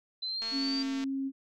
sine exponential sweep, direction up, 4026 to 4699 Hz, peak -32 dBFS, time 0.22-0.83 s, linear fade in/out 10 ms
click train, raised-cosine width 0.2 ms, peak -26 dBFS, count 141, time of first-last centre 0.42-1.039 s, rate 226 Hz
sine tone with pitch glide, 272.9 to 270.4 Hz, C#4 to C#4, -27 to -43 cents, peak -30 dBFS, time 0.51-1.32 s, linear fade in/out 50 ms, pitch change -16 cents, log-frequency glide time 0.63-0.87 s
effects none

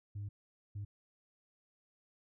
sine tone bursts at uneven times, 101.8 Hz, G#2, 34 cents flat, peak -37 dBFS, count 2, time 0.15-0.29 / 0.75-0.85 s, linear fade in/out 10 ms, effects tanh soft clip ceiling -37 dBFS

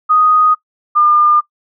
sine tone pair in turn, 1244.5 / 1204.9 Hz, D#6 / D6, 0 / +44 cents, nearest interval minor second, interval 56 cents, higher first, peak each -7 dBFS, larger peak neither, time 0.09-0.55 / 0.95-1.41 s, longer neither, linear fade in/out 20 ms, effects noise-tail reverb RT60 0.1 s tail -20 dB re dry

